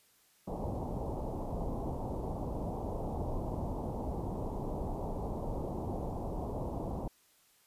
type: low-pass noise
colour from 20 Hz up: pink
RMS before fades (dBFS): -37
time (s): 0.47-7.08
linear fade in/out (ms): 5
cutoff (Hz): 940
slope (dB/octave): 48
effects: white hiss -67 dBFS RMS until 7.66 s + resampled to 32000 Hz